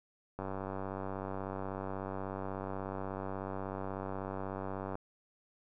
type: click train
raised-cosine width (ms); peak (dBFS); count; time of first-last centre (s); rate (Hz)
1; -25; 441; 0.39-4.954; 96.4
effects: none